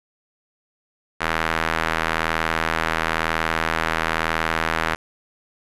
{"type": "tone with band-pass filter", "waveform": "sawtooth", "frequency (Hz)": 81, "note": "E2", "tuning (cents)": -30, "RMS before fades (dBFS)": -23, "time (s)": [1.2, 4.96], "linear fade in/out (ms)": 20, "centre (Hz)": 1600, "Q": 1.3, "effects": ["resampled to 24000 Hz", "7-bit"]}